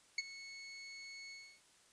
25% pulse tone with ADSR envelope, 2200 Hz, C#7, 14 cents flat, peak -28 dBFS, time 0.18-1.61 s, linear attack 4 ms, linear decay 29 ms, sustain -17 dB, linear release 300 ms, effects white hiss -67 dBFS RMS until 1.92 s + resampled to 22050 Hz

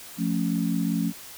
sine chord, F augmented, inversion none, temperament equal, 174.61 / 220 / 277.2 Hz, F3 / A3 / C#4, 0 / 0 / 0 cents, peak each -26 / -27 / -28 dBFS, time 0.17-1.13 s, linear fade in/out 50 ms, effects white hiss -43 dBFS RMS until 1.37 s

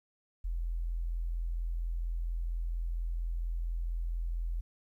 sine tone, 42.16 Hz, E1, 40 cents sharp, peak -31 dBFS, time 0.44-4.61 s, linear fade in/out 10 ms, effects 12-bit

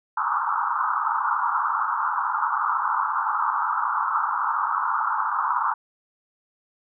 white band-pass noise, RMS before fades -24 dBFS, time 0.17-5.74 s, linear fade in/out 5 ms, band 850 to 1400 Hz, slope 96 dB/octave, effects none

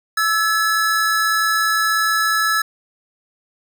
square tone pair together, 1320 / 1703.1 Hz, E6 / G#6, +2 / +43 cents, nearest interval major third, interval 441 cents, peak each -19 dBFS, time 0.17-2.62 s, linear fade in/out 5 ms, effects none

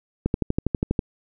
click train, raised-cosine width 3 ms, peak -8 dBFS, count 10, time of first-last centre 0.26-0.992 s, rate 12.3 Hz, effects none

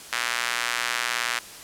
square tone with high-pass filter, 59.6 Hz, A#1, 39 cents sharp, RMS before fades -27 dBFS, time 0.12-1.39 s, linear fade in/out 5 ms, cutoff 1600 Hz, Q 1.3, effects white hiss -42 dBFS RMS until 1.63 s + low-pass 11000 Hz 12 dB/octave

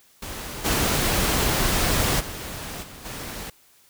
pink noise with level steps, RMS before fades -34 / -22 / -34 / -42 / -34 dBFS, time 0.22-3.5 s, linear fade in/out 5 ms, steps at 0.64 / 2.19 / 2.82 / 3.04 s, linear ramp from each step 20 ms, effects white hiss -57 dBFS RMS until 3.89 s

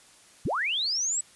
sine linear sweep, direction up, 51.8 to 7970 Hz, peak -25 dBFS, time 0.45-1.21 s, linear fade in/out 5 ms, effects white hiss -55 dBFS RMS until 1.35 s + resampled to 24000 Hz

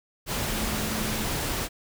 sine tone in noise, 216.1 Hz, A3, 31 cents flat, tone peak -33 dBFS, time 0.43-1.27 s, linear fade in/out 50 ms, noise pink, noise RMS -29 dBFS, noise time 0.26-1.69 s, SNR -7 dB, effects none

